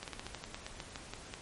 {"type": "slowing click train", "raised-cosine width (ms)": 0.2, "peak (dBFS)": -23, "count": 13, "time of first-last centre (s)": [0.03, 1.339], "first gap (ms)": 48, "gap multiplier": 1.14, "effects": ["pink hiss -50 dBFS RMS until 1.41 s", "MP3 48 kbps"]}